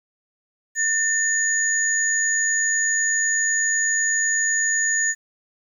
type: tone pair together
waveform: sine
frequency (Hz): 1800 / 6796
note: A6 / G#8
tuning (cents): +39 / +39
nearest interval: octave + major seventh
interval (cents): 2300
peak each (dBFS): -21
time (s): 0.75-5.15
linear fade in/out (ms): 50
effects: 9-bit